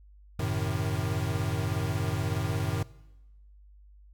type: chord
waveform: square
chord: F# diminished seventh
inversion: none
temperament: equal with one note detuned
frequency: 92.5 / 109.05 / 130.81 / 155.56 Hz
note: F#2 / A2 / C3 / Eb3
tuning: 0 / -15 / 0 / 0 cents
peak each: -33 / -32 / -36 / -35 dBFS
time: 0.39-2.83 s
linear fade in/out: 5 ms
effects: noise-tail reverb RT60 1.0 s tail -20 dB re dry + added 50 Hz sine -51 dBFS peak until 4.13 s